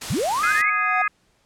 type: noise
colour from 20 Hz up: white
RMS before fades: -30 dBFS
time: 0.01-0.62 s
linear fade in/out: 10 ms
type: linear sweep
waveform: sine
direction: up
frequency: 79.1 to 2263 Hz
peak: -20 dBFS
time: 0.1-0.7 s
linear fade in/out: 5 ms
type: harmonic tone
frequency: 415.3 Hz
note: G#4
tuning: in tune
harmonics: 3 / 4 / 5 / 6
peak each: -22 / -24 / -26 / -28 dBFS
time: 0.43-1.08 s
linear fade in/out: 5 ms
type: tone with exponential growth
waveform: triangle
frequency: 740 Hz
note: F#5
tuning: in tune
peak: -18 dBFS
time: 0.46-1.02 s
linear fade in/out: 5 ms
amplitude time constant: 120 ms
effects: pink hiss -63 dBFS RMS until 1.45 s + low-pass 9000 Hz 12 dB/octave